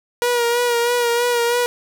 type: tone with vibrato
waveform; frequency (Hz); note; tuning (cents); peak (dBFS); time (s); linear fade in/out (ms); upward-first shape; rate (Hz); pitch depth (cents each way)
sawtooth; 478.4; A#4; +45; -12; 0.22-1.66; 0; sine; 3.1; 33
effects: none